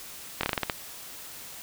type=slowing click train; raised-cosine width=0.3 ms; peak=-9 dBFS; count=8; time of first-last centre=0.41-0.698 s; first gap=23 ms; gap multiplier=1.19; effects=white hiss -43 dBFS RMS until 1.62 s